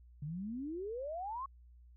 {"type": "exponential sweep", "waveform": "sine", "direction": "up", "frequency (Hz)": [140, 1115], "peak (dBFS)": -38, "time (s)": [0.22, 1.46], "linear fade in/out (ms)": 5, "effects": ["added 60 Hz sine -56 dBFS peak until 1.96 s"]}